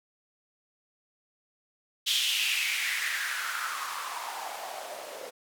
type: noise with band-pass filter sweep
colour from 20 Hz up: blue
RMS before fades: -32 dBFS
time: 2.06-5.31 s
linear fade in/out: 20 ms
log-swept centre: 3400 to 490 Hz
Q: 4.2
effects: none